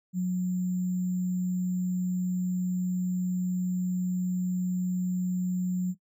sine tone with sample-and-hold, 181.5 Hz, F#3, 33 cents flat, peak -25 dBFS, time 0.13-5.95 s, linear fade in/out 50 ms, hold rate 7350 Hz, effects noise-tail reverb RT60 0.1 s tail -19 dB re dry

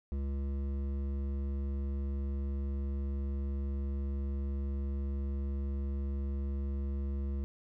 triangle tone with hard clipping, 69 Hz, C#2, 7 cents flat, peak -34 dBFS, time 0.12-7.44 s, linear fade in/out 0 ms, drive 15 dB, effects none

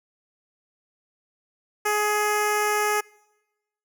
10% pulse tone with notch filter, 419.5 Hz, G#4, 17 cents sharp, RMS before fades -23 dBFS, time 1.85-3.01 s, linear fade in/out 10 ms, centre 3600 Hz, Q 1.3, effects noise-tail reverb RT60 1.0 s tail -25 dB re dry

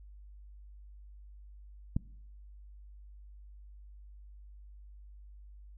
click, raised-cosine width 5 ms, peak -17 dBFS, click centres 1.965 s, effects noise-tail reverb RT60 0.7 s tail -22 dB re dry + added 50 Hz sine -49 dBFS peak until 5.77 s

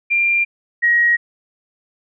sine tone pair in turn, 2385 / 1893 Hz, D7 / A#6, +26 / +26 cents, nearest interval major third, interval 400 cents, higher first, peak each -13 / -11 dBFS, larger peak second, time 0.1-0.45 / 0.82-1.17 s, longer neither, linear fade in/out 20 ms, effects none

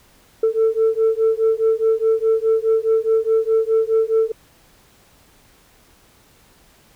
sine beating tone pair, 443.2 / 448 Hz, A4 / A4, +13 / +31 cents, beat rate 4.8 Hz, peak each -16 dBFS, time 0.43-4.32 s, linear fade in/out 5 ms, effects tanh soft clip ceiling -10 dBFS + pink hiss -53 dBFS RMS until 6.95 s

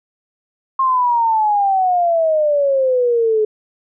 sine exponential sweep, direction down, 1073 to 424.2 Hz, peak -12 dBFS, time 0.79-3.45 s, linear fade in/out 5 ms, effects none

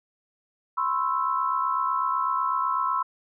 sine tone cluster, 1009 / 1077 / 1319 Hz, B5 / C6 / E6, +37 / +50 / +1 cents, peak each -27 dBFS, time 0.77-3.03 s, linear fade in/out 10 ms, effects none

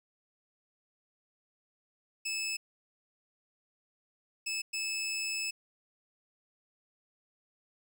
20% pulse tone bursts at uneven times, 2610 Hz, E7, 18 cents flat, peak -28 dBFS, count 3, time 2.25-2.57 / 4.46-4.62 / 4.73-5.51 s, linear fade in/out 10 ms, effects none

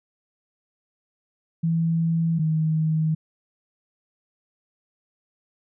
sine tone pair in turn, 164.9 / 157.69 Hz, E3 / D#3, +1 / +24 cents, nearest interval minor second, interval 77 cents, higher first, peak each -19 dBFS, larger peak neither, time 1.63-2.39 / 2.39-3.15 s, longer neither, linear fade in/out 10 ms, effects none

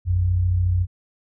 sine tone pair together, 56.29 / 90.3 Hz, A1 / F#2, +40 / -42 cents, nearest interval minor sixth, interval 818 cents, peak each -26 / -17 dBFS, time 0.05-0.87 s, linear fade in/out 50 ms, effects none

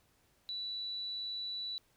sine tone, 3951 Hz, B7, in tune, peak -37 dBFS, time 0.49-1.78 s, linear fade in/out 0 ms, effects pink hiss -71 dBFS RMS until 1.96 s

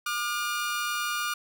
sawtooth tone pair together, 1198.7 / 1429 Hz, D6 / F6, +35 / +39 cents, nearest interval minor third, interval 304 cents, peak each -27 dBFS, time 0.06-1.34 s, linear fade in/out 5 ms, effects none

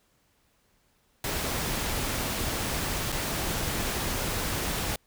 pink noise with dropouts, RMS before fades -30 dBFS, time 1.24-4.96 s, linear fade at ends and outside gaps 2 ms, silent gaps 3.12-3.124 s, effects pink hiss -68 dBFS RMS until 5.06 s

